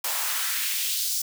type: noise with high-pass filter sweep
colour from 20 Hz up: white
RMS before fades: -27 dBFS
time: 0.04-1.22 s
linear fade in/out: 5 ms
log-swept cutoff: 660 to 5700 Hz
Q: 1.5
effects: none